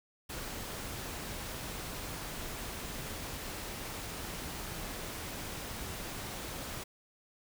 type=noise; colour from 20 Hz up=pink; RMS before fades=-41 dBFS; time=0.29-6.84 s; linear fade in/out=10 ms; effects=none